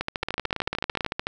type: two click trains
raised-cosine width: 0.3 ms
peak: -10 / -11 dBFS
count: 18 / 16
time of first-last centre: 0.01-1.269 / 0.23-1.063 s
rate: 13.5 / 18 Hz
effects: none